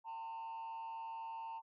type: tone with frequency modulation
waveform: sine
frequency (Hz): 906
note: A#5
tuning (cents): -50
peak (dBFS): -40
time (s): 0.04-1.62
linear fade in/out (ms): 50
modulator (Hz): 137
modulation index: 0.35
effects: tanh soft clip ceiling -42 dBFS